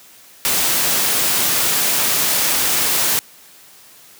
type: noise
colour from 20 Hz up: white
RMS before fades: -17 dBFS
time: 0.45-3.19 s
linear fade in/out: 0 ms
effects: white hiss -45 dBFS RMS until 4.19 s + high-pass 100 Hz 12 dB/octave